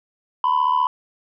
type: tone with amplitude modulation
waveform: sine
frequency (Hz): 1000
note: B5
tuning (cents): +21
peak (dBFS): -10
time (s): 0.44-0.87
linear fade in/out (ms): 2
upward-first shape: sine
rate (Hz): 75.1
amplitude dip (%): 85
effects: tanh soft clip ceiling -12 dBFS